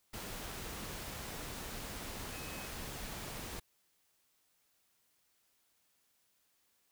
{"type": "tone in noise", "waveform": "sine", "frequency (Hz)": 2552, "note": "D#7", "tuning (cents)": 43, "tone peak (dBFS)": -52, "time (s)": [2.32, 2.68], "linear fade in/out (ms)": 10, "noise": "pink", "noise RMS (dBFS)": -44, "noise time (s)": [0.13, 3.6], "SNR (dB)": -11, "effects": ["white hiss -75 dBFS RMS until 6.91 s"]}